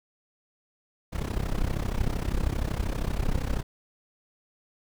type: noise with amplitude modulation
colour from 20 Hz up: brown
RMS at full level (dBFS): -24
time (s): 1.12-3.63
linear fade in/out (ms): 20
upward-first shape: sine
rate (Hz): 32.8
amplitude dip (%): 85
effects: none